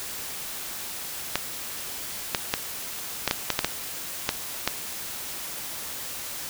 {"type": "clicks", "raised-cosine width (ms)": 0.2, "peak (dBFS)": -4, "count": 10, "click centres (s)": [1.356, 2.348, 2.539, 3.277, 3.311, 3.503, 3.591, 3.646, 4.291, 4.676], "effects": ["white hiss -35 dBFS RMS until 6.49 s"]}